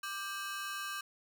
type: ring-modulated tone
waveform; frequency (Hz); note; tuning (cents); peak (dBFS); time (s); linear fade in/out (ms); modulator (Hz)
sawtooth; 1381; F6; -20; -31; 0.03-1.01; 5; 199
effects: none